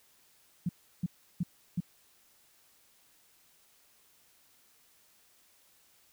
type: tone bursts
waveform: sine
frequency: 174.61 Hz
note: F3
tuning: in tune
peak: -27 dBFS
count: 4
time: 0.66-1.804 s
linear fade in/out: 5 ms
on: 31 ms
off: 340 ms
effects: white hiss -65 dBFS RMS until 6.12 s